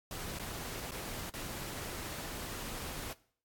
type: noise with dropouts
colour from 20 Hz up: pink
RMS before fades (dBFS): -42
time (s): 0.11-3.13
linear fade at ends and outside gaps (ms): 1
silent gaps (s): 0.388-0.396 / 0.908-0.918 / 1.297-1.338
effects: noise-tail reverb RT60 0.5 s tail -19 dB re dry + AAC 64 kbps